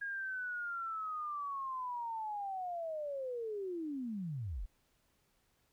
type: linear sweep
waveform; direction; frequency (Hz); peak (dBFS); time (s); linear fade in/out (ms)
sine; down; 1638 to 32.54; -37; 0.01-4.66; 10
effects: pink hiss -75 dBFS RMS until 5.72 s